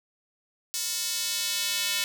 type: tone with high-pass filter sweep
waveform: square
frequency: 200.6 Hz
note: G3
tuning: 40 cents sharp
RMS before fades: -29 dBFS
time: 0.74-2.04 s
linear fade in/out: 0 ms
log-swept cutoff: 5500 to 2900 Hz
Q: 1.2
effects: none